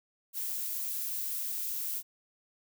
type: noise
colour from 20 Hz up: violet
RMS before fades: -35 dBFS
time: 0.33-2.03 s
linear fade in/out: 50 ms
effects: none